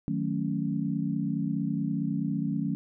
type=chord; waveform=sine; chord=D# half-diminished seventh; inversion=none; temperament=equal; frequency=155.56 / 185 / 220 / 277.2 Hz; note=D#3 / F#3 / A3 / C#4; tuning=0 / 0 / 0 / 0 cents; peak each=-32 dBFS; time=0.08-2.75 s; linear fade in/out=0 ms; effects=none